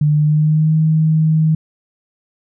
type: tone with pitch glide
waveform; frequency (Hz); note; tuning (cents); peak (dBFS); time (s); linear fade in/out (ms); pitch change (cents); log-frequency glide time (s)
sine; 149.7 to 157.6; D3 to D#3; +33 to +23; -10; 0.01-1.55; 5; +90; 0.16-0.75
effects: none